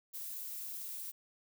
violet noise, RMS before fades -43 dBFS, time 0.13-1.12 s, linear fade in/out 20 ms, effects none

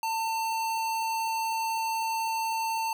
square tone, 898 Hz, A5, 35 cents sharp, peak -28 dBFS, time 0.03-2.93 s, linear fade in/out 2 ms, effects none

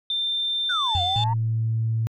sine tone with pitch glide, 3581 to 3546 Hz, A7 to A7, +30 to +13 cents, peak -22 dBFS, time 0.1-1.24 s, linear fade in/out 2 ms, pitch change -17 cents, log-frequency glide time 0.64-0.8 s
sine exponential two-way sweep, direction down then up, 1543 to 698.5 to 935 Hz, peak -23 dBFS, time 0.69-1.34 s, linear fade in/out 10 ms, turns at 1.02 s
sine tone with exponential decay, 88.9 Hz, F2, 31 cents sharp, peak -19 dBFS, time 0.95-1.33 s, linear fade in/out 0 ms, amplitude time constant 81 ms
sine tone, 112.4 Hz, A2, 37 cents sharp, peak -20 dBFS, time 1.16-2.07 s, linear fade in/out 0 ms
effects tanh soft clip ceiling -14 dBFS

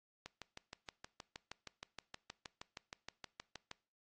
click train, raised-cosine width 0.2 ms, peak -29 dBFS, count 23, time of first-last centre 0.26-3.714 s, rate 6.37 Hz, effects noise-tail reverb RT60 0.4 s tail -22 dB re dry + AAC 32 kbps

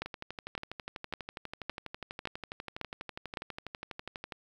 two click trains, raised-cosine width 0.3 ms, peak -18 / -23 dBFS, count 7 / 53, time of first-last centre 0.02-3.372 / 0.06-4.322 s, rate 1.79 / 12.2 Hz, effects 9-bit

